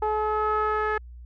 sawtooth tone with low-pass filter sweep, 427.9 Hz, A4, 48 cents flat, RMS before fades -25 dBFS, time 0.02-0.98 s, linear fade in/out 5 ms, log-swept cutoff 1000 to 1600 Hz, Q 4.7, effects added 60 Hz sine -40 dBFS peak until 1.25 s

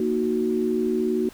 sine chord, D# minor, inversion second, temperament equal, 233.1 / 311.1 / 370 Hz, A#3 / D#4 / F#4, 0 / 0 / 0 cents, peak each -25 / -28 / -23 dBFS, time 0-1.29 s, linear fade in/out 2 ms, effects pink hiss -48 dBFS RMS until 1.33 s

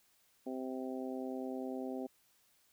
harmonic tone, 130 Hz, C3, 11 cents flat, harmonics 2 / 3 / 4 / 5 / 6, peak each -40 / -44 / -46 / -48 / -50 dBFS, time 0.46-2.07 s, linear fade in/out 10 ms, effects white hiss -71 dBFS RMS until 2.72 s

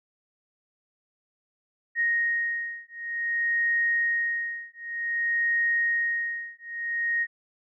sine beating tone pair, 1868 / 1868.54 Hz, A#6 / A#6, +3 / +4 cents, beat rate 0.54 Hz, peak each -27 dBFS, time 1.95-7.27 s, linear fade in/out 50 ms, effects none

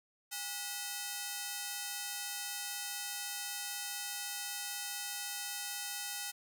5% pulse ring-modulated tone, 1135 Hz, C#6, 41 cents sharp, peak -23 dBFS, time 0.31-6.32 s, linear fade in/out 20 ms, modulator 317 Hz, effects none

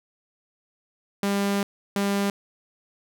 sawtooth tone bursts at uneven times, 199.9 Hz, G3, 34 cents sharp, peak -18 dBFS, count 2, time 1.23-1.63 / 1.96-2.3 s, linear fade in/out 2 ms, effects none

